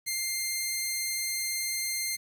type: tone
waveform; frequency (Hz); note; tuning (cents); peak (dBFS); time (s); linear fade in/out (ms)
10% pulse; 2103; C7; +8; -20; 0.06-2.17; 20
effects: 9-bit